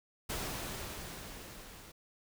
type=noise with level ramp; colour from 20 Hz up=pink; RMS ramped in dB=-37 to -53 dBFS; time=0.29-1.92 s; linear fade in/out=10 ms; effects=none